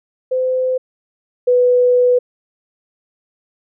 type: tone pair in turn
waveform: sine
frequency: 513 / 494.7 Hz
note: C5 / B4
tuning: -34 / +3 cents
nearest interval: minor second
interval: 63 cents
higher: first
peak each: -14 / -9 dBFS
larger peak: second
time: 0.31-0.78 / 1.47-2.19 s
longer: second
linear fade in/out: 10 ms
effects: none